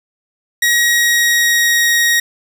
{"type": "tone with pitch glide", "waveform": "sawtooth", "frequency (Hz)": [1899, 1882.6], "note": ["A#6", "A#6"], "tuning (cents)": [32, 17], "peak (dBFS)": -7, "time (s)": [0.62, 2.2], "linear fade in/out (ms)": 5, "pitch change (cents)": -15, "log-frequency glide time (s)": [0.72, 1.91], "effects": []}